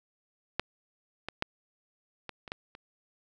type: clicks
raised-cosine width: 0.3 ms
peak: -11 / -19 / -12 / -22 / -27 / -18 / -30 dBFS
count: 7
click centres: 0.596 / 1.286 / 1.424 / 2.293 / 2.478 / 2.519 / 2.751 s
effects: none